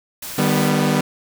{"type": "noise", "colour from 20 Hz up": "white", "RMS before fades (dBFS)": -31, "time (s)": [0.22, 0.69], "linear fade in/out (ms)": 5}
{"type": "chord", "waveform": "sawtooth", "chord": "Eb augmented", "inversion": "none", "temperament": "equal with one note detuned", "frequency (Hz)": [152.1, 196, 246.9], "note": ["Eb3", "G3", "B3"], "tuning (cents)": [-39, 0, 0], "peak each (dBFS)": -16, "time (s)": [0.38, 1.01], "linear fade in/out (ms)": 5}
{"effects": []}